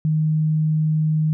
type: tone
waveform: sine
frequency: 155.56 Hz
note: D#3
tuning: in tune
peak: -16 dBFS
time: 0.05-1.33 s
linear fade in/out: 0 ms
effects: none